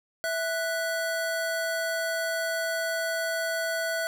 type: tone pair together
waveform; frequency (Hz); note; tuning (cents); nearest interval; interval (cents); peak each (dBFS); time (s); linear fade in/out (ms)
square; 658 / 1479; E5 / F#6; -3 / -1; octave + major second; 1402; -30 / -31; 0.24-4.07; 0
effects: none